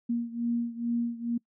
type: beating tone pair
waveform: sine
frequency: 235 / 237.3 Hz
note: A#3 / A#3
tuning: +14 / +31 cents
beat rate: 2.3 Hz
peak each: -29 / -32 dBFS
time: 0.09-1.38 s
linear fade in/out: 10 ms
effects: noise-tail reverb RT60 0.1 s tail -24 dB re dry